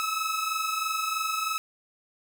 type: tone pair together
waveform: sawtooth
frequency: 1276.9 / 1300 Hz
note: D#6 / E6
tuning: +44 / -24 cents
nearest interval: unison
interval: 32 cents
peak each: -28 / -25 dBFS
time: 0-1.58 s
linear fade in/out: 0 ms
effects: none